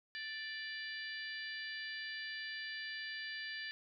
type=harmonic tone with a mistuned harmonic; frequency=587.3 Hz; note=D5; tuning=in tune; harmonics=3 / 4 / 5 / 6 / 7 / 8; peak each=-43 / -52 / -51 / -54 / -53 / -50 dBFS; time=0.15-3.71 s; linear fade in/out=0 ms; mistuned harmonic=7; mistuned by=-37 cents; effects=none